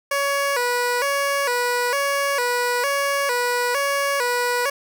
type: tone with vibrato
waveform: 15% pulse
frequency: 523.3 Hz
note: C5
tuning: in tune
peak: -13 dBFS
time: 0.11-4.7 s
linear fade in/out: 5 ms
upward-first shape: square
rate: 1.1 Hz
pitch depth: 120 cents each way
effects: none